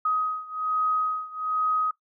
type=beating tone pair; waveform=sine; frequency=1258 / 1259.2 Hz; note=D#6 / D#6; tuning=+19 / +20 cents; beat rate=1.2 Hz; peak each=-26 / -28 dBFS; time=0.05-1.91 s; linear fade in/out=5 ms; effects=noise-tail reverb RT60 0.1 s tail -18 dB re dry